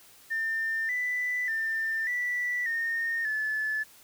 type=tone with pitch steps; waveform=sine; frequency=1800 / 1987 / 1792 / 1963 / 1835 / 1732 Hz; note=A6 / B6 / A6 / B6 / A#6 / A6; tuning=+39 / +10 / +31 / -11 / -28 / -28 cents; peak=-26 dBFS; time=0.3-3.84 s; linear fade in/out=20 ms; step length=590 ms; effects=tanh soft clip ceiling -22 dBFS + white hiss -55 dBFS RMS until 4.03 s